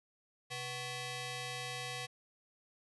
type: ring-modulated tone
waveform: 10% pulse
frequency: 620 Hz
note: D#5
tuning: 6 cents flat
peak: -28 dBFS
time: 0.5-2.07 s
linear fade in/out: 20 ms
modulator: 1370 Hz
effects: resampled to 24000 Hz